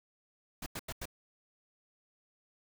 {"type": "noise bursts", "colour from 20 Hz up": "pink", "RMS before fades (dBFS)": -40, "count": 4, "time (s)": [0.62, 1.056], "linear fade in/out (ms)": 5, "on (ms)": 43, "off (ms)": 88, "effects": []}